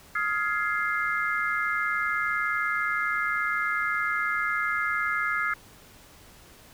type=chord; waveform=sine; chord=F minor seventh; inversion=third; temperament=just; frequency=1257.2 / 1396.9 / 1676.3 / 2095 Hz; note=Eb6 / F6 / Ab6 / C7; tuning=+18 / 0 / +16 / +2 cents; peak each=-30 dBFS; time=0.15-5.54 s; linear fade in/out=5 ms; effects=pink hiss -52 dBFS RMS until 6.73 s